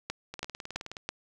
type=two click trains; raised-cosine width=0.2 ms; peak=-15 / -22 dBFS; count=4 / 13; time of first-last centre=0.1-1.09 / 0.34-0.968 s; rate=3.03 / 19.1 Hz; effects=none